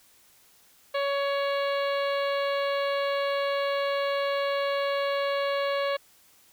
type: harmonic tone with a mistuned harmonic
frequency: 560 Hz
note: C#5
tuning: 18 cents sharp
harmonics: 1 / 2 / 3 / 4 / 5 / 6 / 7 / 8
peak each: -26 / -32 / -36 / -38 / -40 / -42 / -43 / -44 dBFS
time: 0.94-5.97 s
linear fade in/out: 10 ms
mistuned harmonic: 8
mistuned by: -54 cents
effects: white hiss -59 dBFS RMS until 6.52 s